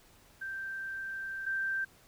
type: tone pair in turn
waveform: sine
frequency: 1568 / 1568 Hz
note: G6 / G6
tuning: 0 / 0 cents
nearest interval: unison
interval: 0 cents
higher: neither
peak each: -36 / -30 dBFS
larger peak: second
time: 0.41-1.46 / 1.46-1.85 s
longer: first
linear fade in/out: 10 ms
effects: pink hiss -61 dBFS RMS until 2.07 s